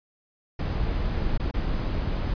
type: noise with dropouts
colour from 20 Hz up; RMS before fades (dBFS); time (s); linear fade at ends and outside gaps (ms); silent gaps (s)
brown; -26; 0.59-2.34; 5; 1.377-1.397 / 1.512-1.539
effects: resampled to 11025 Hz